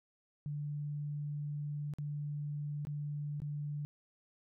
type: tone with dropouts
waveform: sine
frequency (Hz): 146.83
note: D3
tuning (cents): 0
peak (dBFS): -36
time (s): 0.46-3.85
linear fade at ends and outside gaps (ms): 0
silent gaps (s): 1.937-1.985 / 2.851-2.87 / 3.402-3.419
effects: none